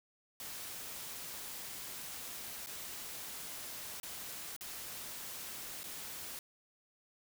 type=noise with dropouts; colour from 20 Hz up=white; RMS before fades=-45 dBFS; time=0.4-6.39 s; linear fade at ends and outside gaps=1 ms; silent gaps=2.662-2.67 / 4-4.031 / 4.564-4.609 / 5.833-5.84 s; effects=none